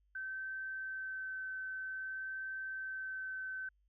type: tone with vibrato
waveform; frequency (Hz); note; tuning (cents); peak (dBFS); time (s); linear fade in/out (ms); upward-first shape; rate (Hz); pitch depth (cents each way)
sine; 1539; G6; -32; -39; 0.15-3.69; 5; sine; 0.52; 9
effects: added 50 Hz sine -70 dBFS peak until 3.88 s